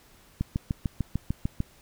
click train, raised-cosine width 5 ms, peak -14 dBFS, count 9, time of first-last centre 0.41-1.604 s, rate 6.7 Hz, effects pink hiss -57 dBFS RMS until 1.81 s

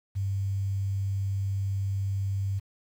sine tone with quantisation, 98 Hz, G2, in tune, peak -26 dBFS, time 0.15-2.6 s, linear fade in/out 20 ms, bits 9, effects none

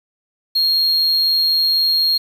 triangle tone, 4254 Hz, C8, 28 cents sharp, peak -12 dBFS, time 0.55-2.18 s, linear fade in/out 10 ms, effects 7-bit

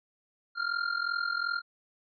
square tone with amplitude modulation, 1396.9 Hz, F6, in tune, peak -26 dBFS, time 0.55-1.62 s, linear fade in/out 50 ms, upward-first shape sine, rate 42.7 Hz, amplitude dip 80%, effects resampled to 11025 Hz

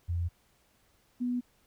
sine tone pair in turn, 86 / 245.9 Hz, F2 / B3, -26 / -7 cents, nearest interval octave + tritone, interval 1819 cents, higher second, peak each -28 dBFS, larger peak neither, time 0.08-0.29 / 1.2-1.41 s, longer neither, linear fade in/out 20 ms, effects pink hiss -68 dBFS RMS until 1.66 s

